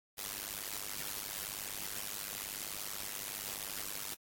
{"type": "noise with amplitude modulation", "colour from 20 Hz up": "white", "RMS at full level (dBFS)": -37, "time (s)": [0.17, 4.15], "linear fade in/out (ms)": 20, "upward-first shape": "sine", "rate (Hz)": 101, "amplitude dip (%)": 95, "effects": ["AAC 64 kbps"]}